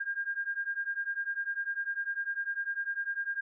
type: beating tone pair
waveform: sine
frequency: 1604 / 1614 Hz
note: G6 / G#6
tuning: +39 / -50 cents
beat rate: 10 Hz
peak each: -35 / -34 dBFS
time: 0-3.41 s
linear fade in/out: 10 ms
effects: none